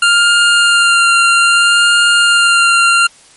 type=tone with vibrato; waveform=25% pulse; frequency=1396.9 Hz; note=F6; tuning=in tune; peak=-3 dBFS; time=0.02-3.07 s; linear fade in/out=5 ms; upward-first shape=sine; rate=0.62 Hz; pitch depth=15 cents each way; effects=white hiss -43 dBFS RMS until 3.36 s + MP3 48 kbps